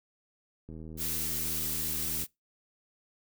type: click train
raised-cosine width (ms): 3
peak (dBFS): -32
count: 124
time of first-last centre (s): 0.69-2.237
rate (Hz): 79.5
type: noise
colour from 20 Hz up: blue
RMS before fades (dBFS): -33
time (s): 0.97-2.27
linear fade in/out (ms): 50
effects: noise-tail reverb RT60 0.2 s tail -24 dB re dry